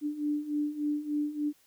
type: beating tone pair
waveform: sine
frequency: 293.7 / 297.1 Hz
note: D4 / D4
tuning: 0 / +20 cents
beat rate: 3.4 Hz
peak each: -34 / -30 dBFS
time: 0.01-1.53 s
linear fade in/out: 50 ms
effects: white hiss -65 dBFS RMS until 1.66 s